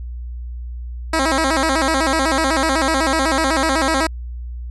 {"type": "tone with vibrato", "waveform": "10% pulse", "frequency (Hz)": 293.7, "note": "D4", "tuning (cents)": 0, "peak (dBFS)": -7, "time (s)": [1.13, 4.07], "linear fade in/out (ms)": 5, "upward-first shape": "square", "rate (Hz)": 8, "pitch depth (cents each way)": 160, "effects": ["added 60 Hz sine -26 dBFS peak until 4.7 s", "resampled to 24000 Hz"]}